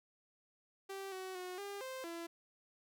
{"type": "tone with pitch steps", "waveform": "sawtooth", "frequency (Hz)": [389.5, 375, 364.3, 401.9, 522, 337], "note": ["G4", "F#4", "F#4", "G4", "C5", "E4"], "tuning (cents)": [-11, 23, -27, 43, -4, 38], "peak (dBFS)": -39, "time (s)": [0.89, 2.27], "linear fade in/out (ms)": 10, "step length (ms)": 230, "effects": []}